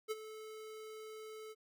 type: tone with ADSR envelope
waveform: square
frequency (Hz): 434.8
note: A4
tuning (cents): -21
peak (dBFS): -35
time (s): 0.08-1.55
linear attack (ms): 32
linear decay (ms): 30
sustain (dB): -13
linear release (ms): 38
effects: none